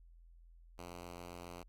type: tone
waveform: 5% pulse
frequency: 87.31 Hz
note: F2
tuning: in tune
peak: -36 dBFS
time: 0.78-1.63 s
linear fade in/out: 5 ms
effects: added 42 Hz sine -57 dBFS peak until 1.68 s + AAC 64 kbps